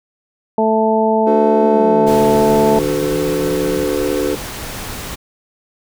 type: harmonic tone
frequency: 220 Hz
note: A3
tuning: in tune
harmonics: 1 / 2 / 3 / 4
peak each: -17 / -16 / -17 / -17 dBFS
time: 0.58-2.79 s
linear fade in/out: 2 ms
type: chord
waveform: triangle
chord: D dominant seventh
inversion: none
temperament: equal with one note detuned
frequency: 293.7 / 370 / 440 / 510.7 Hz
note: D4 / F#4 / A4 / C5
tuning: 0 / 0 / 0 / -42 cents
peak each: -19 dBFS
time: 1.26-4.36 s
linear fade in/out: 20 ms
type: exponential two-way sweep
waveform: sine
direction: down then up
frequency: 240.9 to 138.59 to 180.6 Hz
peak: -25 dBFS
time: 1.61-3.84 s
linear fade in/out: 5 ms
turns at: 2.16 s
type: noise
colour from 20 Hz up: pink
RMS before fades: -27 dBFS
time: 2.06-5.16 s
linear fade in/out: 20 ms
effects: none